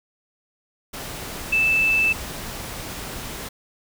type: tone in noise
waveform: sine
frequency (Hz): 2637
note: E7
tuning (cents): 0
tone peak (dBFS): -16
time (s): 1.52-2.13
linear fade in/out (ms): 10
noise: pink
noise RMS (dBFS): -33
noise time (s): 0.93-3.49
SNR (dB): +14
effects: none